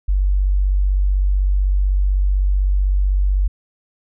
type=tone; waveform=sine; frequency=47.94 Hz; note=G1; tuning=38 cents flat; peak=-13 dBFS; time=0.08-3.48 s; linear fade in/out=10 ms; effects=none